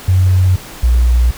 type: tone pair in turn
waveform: sine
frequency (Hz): 92.5 / 60.07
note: F#2 / B1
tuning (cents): 0 / -47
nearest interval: perfect fifth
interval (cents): 747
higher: first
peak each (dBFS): -7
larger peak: neither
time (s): 0.08-0.56 / 0.83-1.31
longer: neither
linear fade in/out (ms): 5
effects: pink hiss -32 dBFS RMS until 1.37 s